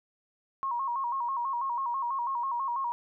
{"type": "tone with vibrato", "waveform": "sine", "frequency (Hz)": 1015, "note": "B5", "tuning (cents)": 47, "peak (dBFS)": -28, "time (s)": [0.63, 2.92], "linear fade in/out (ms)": 0, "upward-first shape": "square", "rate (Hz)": 6.1, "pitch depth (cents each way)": 110, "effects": []}